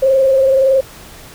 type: tone with frequency modulation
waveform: sine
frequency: 534 Hz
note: C5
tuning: 35 cents sharp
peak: -8 dBFS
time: 0.02-0.81 s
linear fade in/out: 10 ms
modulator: 21.5 Hz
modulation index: 0.53
effects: pink hiss -37 dBFS RMS until 1.34 s